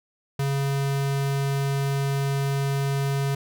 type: tone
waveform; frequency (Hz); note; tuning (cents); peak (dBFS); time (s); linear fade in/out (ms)
square; 138.59; C#3; 0; -23; 0.39-3.35; 5
effects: none